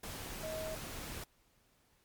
sine tone in noise, 633 Hz, D#5, 30 cents sharp, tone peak -39 dBFS, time 0.43-0.75 s, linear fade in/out 5 ms, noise pink, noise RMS -44 dBFS, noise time 0.03-1.24 s, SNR +2 dB, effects pink hiss -71 dBFS RMS until 2.04 s + MP3 96 kbps

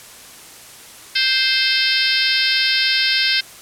harmonic tone, 523.3 Hz, C5, in tune, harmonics 3 / 4 / 5 / 6 / 7 / 8 / 9 / 10, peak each -23 / -23 / -23 / -23 / -23 / -23 / -23 / -23 dBFS, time 1.15-3.41 s, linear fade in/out 10 ms, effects white hiss -40 dBFS RMS until 3.61 s + low-pass 12000 Hz 12 dB/octave

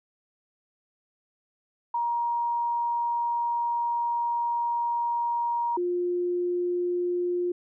sine tone pair in turn, 945 / 354 Hz, A#5 / F4, +23 / +23 cents, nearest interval octave + perfect fourth, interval 1700 cents, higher first, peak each -24 dBFS, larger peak neither, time 1.94-5.77 / 5.77-7.52 s, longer first, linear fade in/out 5 ms, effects none

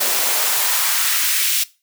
white noise with high-pass filter sweep, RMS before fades -18 dBFS, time 0-1.64 s, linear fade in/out 10 ms, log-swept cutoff 350 to 2700 Hz, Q 1.2, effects noise-tail reverb RT60 0.3 s tail -20 dB re dry

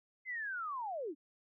sine linear sweep, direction down, 2093 to 261.6 Hz, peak -37 dBFS, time 0.25-1.15 s, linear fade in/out 50 ms, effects none

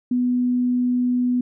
sine tone, 247.5 Hz, B3, 4 cents sharp, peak -17 dBFS, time 0.11-1.41 s, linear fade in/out 5 ms, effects none

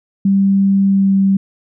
sine tone with pitch glide, 196 to 194.53 Hz, G3 to G3, 0 to -13 cents, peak -9 dBFS, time 0.25-1.37 s, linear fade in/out 5 ms, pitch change -13 cents, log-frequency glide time 0.86-1.14 s, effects none

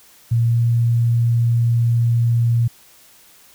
sine tone with pitch glide, 116.54 to 117.49 Hz, A#2 to A#2, 0 to +14 cents, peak -13 dBFS, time 0.31-2.68 s, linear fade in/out 10 ms, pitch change +14 cents, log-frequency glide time 0.44-0.59 s, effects white hiss -49 dBFS RMS until 3.54 s

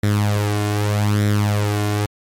sawtooth tone with flanger, 103.83 Hz, G#2, in tune, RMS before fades -18 dBFS, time 0.03-2.06 s, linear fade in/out 5 ms, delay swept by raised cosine 0.53 to 2.83 ms, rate 0.82 Hz, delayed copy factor +0.65, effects MP3 64 kbps

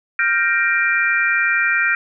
sine chord, G minor seventh, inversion third, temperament equal with one note detuned, 1396.9 / 1568 / 1864.7 / 2379 Hz, F6 / G6 / Bb6 / D7, 0 / 0 / 0 / +22 cents, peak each -20 dBFS, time 0.19-1.95 s, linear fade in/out 2 ms, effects none

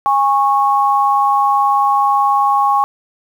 sine tone pair together, 818.4 / 1100 Hz, G#5 / C#6, -26 / -14 cents, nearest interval perfect fourth, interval 512 cents, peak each -13 dBFS, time 0.06-2.84 s, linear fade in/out 0 ms, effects 7-bit

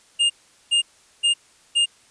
square tone bursts, 2823 Hz, F7, 18 cents sharp, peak -16 dBFS, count 4, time 0.19-1.86 s, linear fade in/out 20 ms, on 110 ms, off 410 ms, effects white hiss -55 dBFS RMS until 2.1 s + resampled to 22050 Hz

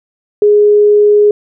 sine tone, 415.8 Hz, G#4, 2 cents sharp, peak -4 dBFS, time 0.42-1.31 s, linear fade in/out 2 ms, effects none

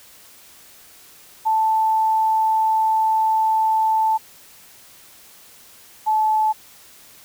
sine tone pair in turn, 880 / 866.9 Hz, A5 / A5, 0 / -26 cents, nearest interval unison, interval 26 cents, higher first, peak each -15 dBFS, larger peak neither, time 1.45-4.18 / 6.06-6.53 s, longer first, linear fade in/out 20 ms, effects white hiss -47 dBFS RMS until 7.24 s

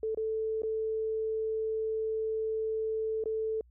sine tone with dropouts, 440 Hz, A4, in tune, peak -29 dBFS, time 0.03-3.61 s, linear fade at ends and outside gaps 2 ms, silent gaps 0.147-0.173 / 0.62-0.633 / 3.239-3.257 s, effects added 60 Hz sine -57 dBFS peak until 3.7 s

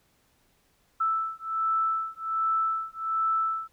sine beating tone pair, 1318.5 / 1319.8 Hz, E6 / E6, 0 / +2 cents, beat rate 1.3 Hz, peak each -28 dBFS, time 1-3.68 s, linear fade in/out 10 ms, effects pink hiss -67 dBFS RMS until 3.72 s

